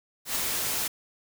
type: noise with ADSR envelope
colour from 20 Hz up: white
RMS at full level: -27 dBFS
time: 0.25-0.88 s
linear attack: 110 ms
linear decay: 5 ms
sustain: -2 dB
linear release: 8 ms
effects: none